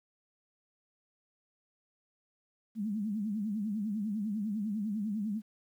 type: tone with vibrato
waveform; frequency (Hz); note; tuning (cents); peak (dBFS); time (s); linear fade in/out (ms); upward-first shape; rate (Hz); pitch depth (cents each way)
sine; 210.5; G#3; +24; -31; 2.75-5.42; 50; triangle; 10; 140
effects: 11-bit

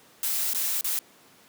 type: noise with dropouts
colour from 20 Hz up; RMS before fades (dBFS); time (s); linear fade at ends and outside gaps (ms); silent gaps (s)
blue; -27; 0.23-0.99; 1; 0.534-0.547 / 0.81-0.844
effects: pink hiss -55 dBFS RMS until 1.48 s + high-pass 200 Hz 12 dB/octave

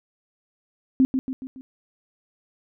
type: tone with echo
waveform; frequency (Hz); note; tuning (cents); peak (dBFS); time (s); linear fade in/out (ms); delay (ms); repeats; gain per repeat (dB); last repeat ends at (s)
sine; 261.6; C4; 0; -13; 1-1.05; 0; 140; 4; -6; 1.61
effects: none

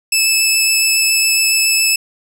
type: tone with vibrato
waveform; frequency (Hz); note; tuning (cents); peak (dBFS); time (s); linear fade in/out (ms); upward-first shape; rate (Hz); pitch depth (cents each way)
15% pulse; 2617; E7; -13; -4; 0.12-1.96; 5; sine; 7.2; 9
effects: none

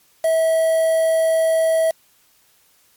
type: tone with quantisation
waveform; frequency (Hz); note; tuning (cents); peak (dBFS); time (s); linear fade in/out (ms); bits
triangle; 648; E5; -30; -12; 0.24-1.91; 5; 5
effects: white hiss -57 dBFS RMS until 2.96 s + MP3 96 kbps

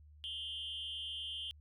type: tone with amplitude modulation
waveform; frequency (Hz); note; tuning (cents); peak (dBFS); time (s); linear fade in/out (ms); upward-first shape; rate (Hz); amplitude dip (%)
sine; 3136; G7; 0; -34; 0.24-1.51; 0; sine; 272; 100
effects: tanh soft clip ceiling -34 dBFS + added 75 Hz sine -56 dBFS peak until 1.6 s

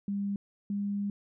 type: tone pair in turn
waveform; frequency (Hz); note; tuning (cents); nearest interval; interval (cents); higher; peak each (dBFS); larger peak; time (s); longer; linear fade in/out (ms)
sine; 200.5 / 202.1; G3 / G#3; +39 / -47; unison; 14; second; -29 / -29; neither; 0.08-0.36 / 0.7-1.1; second; 2
effects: none

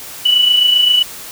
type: tone with amplitude modulation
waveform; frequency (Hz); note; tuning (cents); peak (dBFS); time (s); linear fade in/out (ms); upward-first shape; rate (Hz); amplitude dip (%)
sine; 2960; F#7; 0; -6; 0.25-1.03; 10; sine; 27.6; 50
effects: white hiss -31 dBFS RMS until 1.31 s

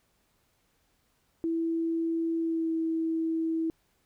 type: tone with pitch glide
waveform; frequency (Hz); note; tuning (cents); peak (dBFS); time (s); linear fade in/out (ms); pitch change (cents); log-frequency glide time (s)
sine; 329.6 to 324.9; E4 to E4; 0 to -25; -26; 1.44-3.7; 0; -25; 2.39-2.72
effects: pink hiss -71 dBFS RMS until 4.05 s

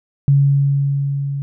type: tone with level ramp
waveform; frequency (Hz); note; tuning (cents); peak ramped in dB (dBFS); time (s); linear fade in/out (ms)
sine; 140; C#3; +18; -8 to -20; 0.28-1.42; 0
effects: none

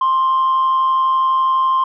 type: tone with amplitude modulation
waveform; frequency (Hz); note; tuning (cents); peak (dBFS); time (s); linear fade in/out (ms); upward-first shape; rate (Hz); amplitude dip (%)
sine; 1052; C6; +9; -9; 0.01-1.84; 5; sine; 152; 35
effects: tanh soft clip ceiling -10 dBFS

